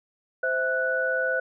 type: tone cluster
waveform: sine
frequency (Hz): 519 / 654 / 1480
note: C5 / E5 / F#6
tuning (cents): -14 / -14 / 0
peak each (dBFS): -27 / -31 / -25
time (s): 0.43-1.4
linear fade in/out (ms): 5
effects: none